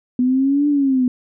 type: exponential two-way sweep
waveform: sine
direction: up then down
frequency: 246.9 to 294.7 to 246.9 Hz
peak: -13 dBFS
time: 0.19-1.08 s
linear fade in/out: 2 ms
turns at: 0.68 s
effects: none